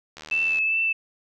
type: click train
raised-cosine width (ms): 0.2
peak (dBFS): -22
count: 33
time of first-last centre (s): 0.17-0.585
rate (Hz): 77.1
type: tone with vibrato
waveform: sine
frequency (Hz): 2637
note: E7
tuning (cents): 0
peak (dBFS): -20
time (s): 0.31-0.93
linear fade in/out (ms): 10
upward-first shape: triangle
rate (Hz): 2.5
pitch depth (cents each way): 25
effects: none